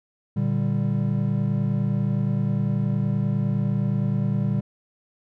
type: chord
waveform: triangle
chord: G minor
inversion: first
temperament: equal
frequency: 116.54 / 146.83 / 196 Hz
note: Bb2 / D3 / G3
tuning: 0 / 0 / 0 cents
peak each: -23 dBFS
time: 0.36-4.61 s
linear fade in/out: 10 ms
effects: none